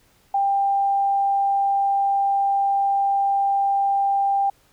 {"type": "tone", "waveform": "sine", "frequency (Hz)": 793, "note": "G5", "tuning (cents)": 20, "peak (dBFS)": -17, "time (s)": [0.34, 4.5], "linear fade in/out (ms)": 5, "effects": ["pink hiss -59 dBFS RMS until 4.72 s"]}